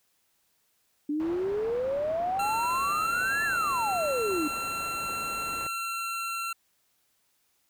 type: exponential two-way sweep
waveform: sine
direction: up then down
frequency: 288.9 to 1770 to 288.9 Hz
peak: -26 dBFS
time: 1.09-4.48 s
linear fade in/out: 5 ms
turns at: 3.44 s
type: low-pass noise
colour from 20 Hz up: white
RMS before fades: -43 dBFS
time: 1.2-5.67 s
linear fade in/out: 0 ms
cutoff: 1000 Hz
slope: 12 dB/octave
type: tone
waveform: 25% pulse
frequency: 1357 Hz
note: E6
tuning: 50 cents sharp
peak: -27 dBFS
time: 2.39-6.53 s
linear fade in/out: 5 ms
effects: white hiss -71 dBFS RMS until 7.69 s